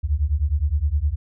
sine beating tone pair, 68.9 / 78.6 Hz, C#2 / D#2, -10 / +18 cents, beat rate 9.7 Hz, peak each -21 dBFS, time 0.03-1.16 s, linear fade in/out 20 ms, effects none

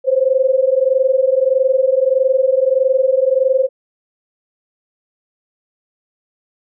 sine tone pair together, 514 / 535.6 Hz, C5 / C5, -31 / +40 cents, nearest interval minor second, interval 71 cents, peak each -14 dBFS, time 0.04-3.69 s, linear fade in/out 50 ms, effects none

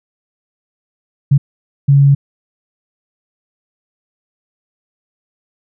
sine tone bursts at uneven times, 140 Hz, C#3, 18 cents sharp, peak -5 dBFS, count 2, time 1.31-1.38 / 1.88-2.15 s, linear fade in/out 10 ms, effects none

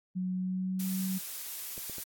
sine tone with pitch glide, 184.1 to 188.08 Hz, F#3 to F#3, -8 to +29 cents, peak -30 dBFS, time 0.15-1.19 s, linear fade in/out 20 ms, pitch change +37 cents, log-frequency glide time 0.33-0.88 s
blue noise, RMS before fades -39 dBFS, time 0.79-2.04 s, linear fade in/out 10 ms
clicks, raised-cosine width 2 ms, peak -34 dBFS, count 3, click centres 1.779 / 1.897 / 1.983 s
effects AAC 64 kbps

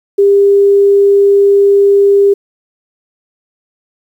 sine tone, 400 Hz, G4, 35 cents sharp, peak -4 dBFS, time 0.18-2.34 s, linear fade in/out 10 ms, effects 7-bit

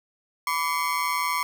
30% pulse ring-modulated tone, 1076 Hz, C6, 48 cents sharp, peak -18 dBFS, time 0.47-1.43 s, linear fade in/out 0 ms, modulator 80.3 Hz, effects none

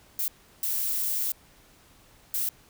violet noise bursts at uneven times, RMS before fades -28 dBFS, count 3, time 0.19-0.28 / 0.63-1.32 / 2.34-2.49 s, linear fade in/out 2 ms, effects pink hiss -57 dBFS RMS until 2.69 s

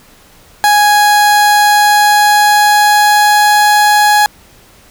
30% pulse tone with pitch glide, 830.6 to 835.4 Hz, G#5 to G#5, 0 to +10 cents, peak -3 dBFS, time 0.64-4.26 s, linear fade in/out 0 ms, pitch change +10 cents, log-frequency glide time 1.63-3.61 s, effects pink hiss -43 dBFS RMS until 4.9 s

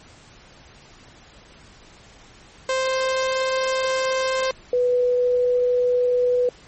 sawtooth / sine tone pair in turn, 523.3 / 493.9 Hz, C5 / B4, 0 / 0 cents, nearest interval minor second, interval 100 cents, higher first, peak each -16 dBFS, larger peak neither, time 2.69-4.51 / 4.73-6.49 s, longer first, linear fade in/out 2 ms, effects pink hiss -48 dBFS RMS until 6.67 s + MP3 32 kbps

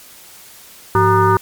sine tone with frequency modulation, 659.3 Hz, E5, in tune, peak -9 dBFS, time 0.95-1.37 s, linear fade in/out 2 ms, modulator 278 Hz, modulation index 2.4, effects white hiss -41 dBFS RMS until 1.41 s + MP3 96 kbps

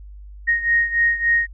sine beating tone pair, 1864.7 / 1868.2 Hz, A#6 / A#6, 0 / +3 cents, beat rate 3.5 Hz, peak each -17 / -21 dBFS, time 0.47-1.47 s, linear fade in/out 20 ms, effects added 50 Hz sine -36 dBFS peak until 1.53 s

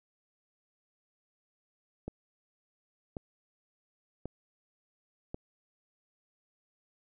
click train, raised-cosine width 2 ms, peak -24 dBFS, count 4, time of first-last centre 2.08-5.344 s, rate 0.919 Hz, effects none

